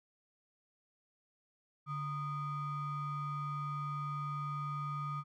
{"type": "ring-modulated tone", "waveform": "triangle", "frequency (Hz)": 545, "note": "C#5", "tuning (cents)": -29, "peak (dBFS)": -31, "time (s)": [1.86, 5.24], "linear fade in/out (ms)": 50, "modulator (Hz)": 690, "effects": []}